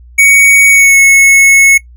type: tone with pitch glide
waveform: square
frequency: 2241 to 2194 Hz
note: C#7 to C#7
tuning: +18 to -18 cents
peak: -3 dBFS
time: 0.18-1.78 s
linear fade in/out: 10 ms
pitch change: -36 cents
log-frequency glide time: 0.7-0.98 s
effects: noise-tail reverb RT60 0.1 s tail -20 dB re dry + added 60 Hz sine -33 dBFS peak until 1.96 s